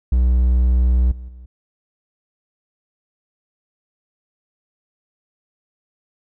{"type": "tone with level steps", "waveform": "triangle", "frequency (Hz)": 61.8, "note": "B1", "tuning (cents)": 2, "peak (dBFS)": [-10, -28, -34], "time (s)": [0.12, 1.46], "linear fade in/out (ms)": 5, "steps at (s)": [1.11, 1.28], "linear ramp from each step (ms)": 10, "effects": []}